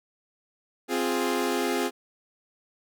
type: chord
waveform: sawtooth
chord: F minor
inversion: second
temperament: equal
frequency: 261.6 / 349.2 / 415.3 Hz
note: C4 / F4 / Ab4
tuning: 0 / 0 / 0 cents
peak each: -25 dBFS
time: 0.88-1.91 s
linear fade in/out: 50 ms
effects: none